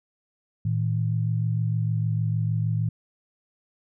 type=tone pair together; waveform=sine; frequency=112.43 / 159 Hz; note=A2 / D#3; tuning=+38 / +38 cents; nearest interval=tritone; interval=600 cents; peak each=-23 / -27 dBFS; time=0.65-2.89 s; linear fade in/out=5 ms; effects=none